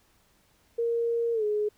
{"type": "tone with pitch glide", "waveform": "sine", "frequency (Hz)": [466.2, 420.2], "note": ["A#4", "G#4"], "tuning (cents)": [0, 20], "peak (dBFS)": -24, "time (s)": [0.78, 1.69], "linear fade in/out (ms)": 10, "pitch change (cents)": -180, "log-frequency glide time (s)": [1.33, 1.44], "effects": ["pink hiss -65 dBFS RMS until 1.77 s"]}